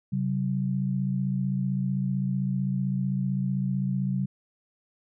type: tone pair together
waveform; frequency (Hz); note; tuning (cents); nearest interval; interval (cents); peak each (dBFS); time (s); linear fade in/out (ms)
sine; 134.35 / 190; C3 / F#3; +46 / +46; tritone; 600; -27; 0.12-4.26; 10
effects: none